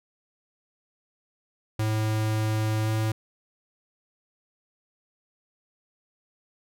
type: tone with pitch glide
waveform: square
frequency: 108.8 to 109.68 Hz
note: A2 to A2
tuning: -19 to -5 cents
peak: -24 dBFS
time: 1.79-3.12 s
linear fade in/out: 5 ms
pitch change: +14 cents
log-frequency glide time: 2.84-2.89 s
effects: none